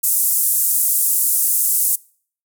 white band-pass noise, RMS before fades -17 dBFS, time 0.03-1.96 s, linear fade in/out 10 ms, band 8400 to 15000 Hz, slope 24 dB/octave, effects noise-tail reverb RT60 0.5 s tail -24 dB re dry

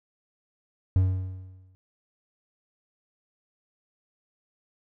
triangle tone with exponential decay, 93.3 Hz, F#2, 15 cents sharp, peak -14 dBFS, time 0.96-1.75 s, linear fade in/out 0 ms, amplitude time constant 170 ms, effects none

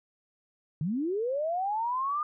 sine linear sweep, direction up, 138.59 to 1226 Hz, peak -27 dBFS, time 0.81-2.23 s, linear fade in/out 2 ms, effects none

